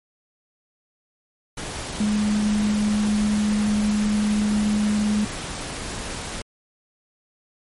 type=tone in noise; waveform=sine; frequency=210 Hz; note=G#3; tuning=19 cents sharp; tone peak=-18 dBFS; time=2-5.25 s; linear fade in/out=5 ms; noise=pink; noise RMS=-31 dBFS; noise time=1.57-6.42 s; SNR=+10 dB; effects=MP3 48 kbps